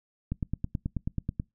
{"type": "click train", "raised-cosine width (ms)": 5, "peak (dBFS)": -17, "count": 11, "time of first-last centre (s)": [0.32, 1.399], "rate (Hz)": 9.27, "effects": ["noise-tail reverb RT60 0.2 s tail -25 dB re dry"]}